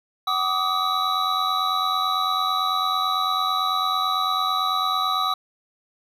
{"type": "tone cluster", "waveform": "triangle", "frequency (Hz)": [752, 1163, 1252, 3911], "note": ["F#5", "D6", "D#6", "B7"], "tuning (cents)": [28, -17, 10, -18], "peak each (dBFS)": [-27, -23, -23, -25], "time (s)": [0.27, 5.34], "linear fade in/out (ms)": 5, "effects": []}